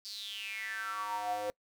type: tone with high-pass filter sweep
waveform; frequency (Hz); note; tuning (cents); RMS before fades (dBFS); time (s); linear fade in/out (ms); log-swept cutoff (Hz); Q
square; 103.83; G#2; 0; -38; 0.05-1.5; 0; 4800 to 540; 8.9
effects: noise-tail reverb RT60 0.1 s tail -25 dB re dry